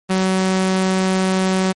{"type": "tone", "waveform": "sawtooth", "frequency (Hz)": 188.2, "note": "F#3", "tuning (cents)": 30, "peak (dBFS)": -11, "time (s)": [0.09, 1.73], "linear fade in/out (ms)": 20, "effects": ["MP3 48 kbps"]}